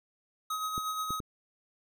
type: tone with tremolo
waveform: square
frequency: 1266 Hz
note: D#6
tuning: 30 cents sharp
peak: -31 dBFS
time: 0.5-1.2 s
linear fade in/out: 5 ms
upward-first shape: sine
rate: 8.4 Hz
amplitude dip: 40%
type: clicks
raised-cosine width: 3 ms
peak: -26 dBFS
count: 3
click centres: 0.779 / 1.106 / 1.202 s
effects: none